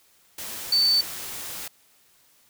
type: tone in noise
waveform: sine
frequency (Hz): 4533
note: C#8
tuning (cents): +38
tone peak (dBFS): -17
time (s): 0.72-1.01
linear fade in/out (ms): 5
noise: white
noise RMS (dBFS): -35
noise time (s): 0.38-1.68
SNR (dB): +15
effects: white hiss -60 dBFS RMS until 2.49 s